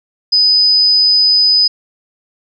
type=tone; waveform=sine; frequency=4998 Hz; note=D#8; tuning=7 cents sharp; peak=-7 dBFS; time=0.32-1.68 s; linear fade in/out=10 ms; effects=none